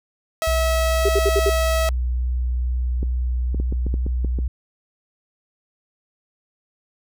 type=tone; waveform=sawtooth; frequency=647 Hz; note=E5; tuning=32 cents flat; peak=-16 dBFS; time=0.42-1.89 s; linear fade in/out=0 ms
type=tone with vibrato; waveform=sine; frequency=61.7 Hz; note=B1; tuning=1 cent flat; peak=-19 dBFS; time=0.47-4.48 s; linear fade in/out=5 ms; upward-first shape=sine; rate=2.3 Hz; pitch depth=8 cents each way
type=tone bursts; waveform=sine; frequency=400.5 Hz; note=G4; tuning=37 cents sharp; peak=-16 dBFS; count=5; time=1.05-1.497 s; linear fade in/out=5 ms; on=39 ms; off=63 ms
type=clicks; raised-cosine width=3 ms; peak=-15 dBFS; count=9; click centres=3.03 / 3.546 / 3.6 / 3.725 / 3.866 / 3.941 / 4.065 / 4.247 / 4.388 s
effects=none